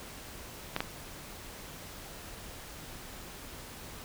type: clicks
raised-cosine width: 0.3 ms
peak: -14 dBFS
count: 2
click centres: 0.764 / 0.805 s
effects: pink hiss -46 dBFS RMS until 4.04 s